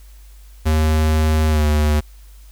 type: tone with pitch glide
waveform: square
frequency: 78 to 75.34 Hz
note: D#2 to D2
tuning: +5 to +45 cents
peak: -14 dBFS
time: 0.65-2.01 s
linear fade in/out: 20 ms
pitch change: -60 cents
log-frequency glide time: 1.49-1.63 s
effects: added 50 Hz sine -39 dBFS peak until 2.51 s + white hiss -53 dBFS RMS until 2.51 s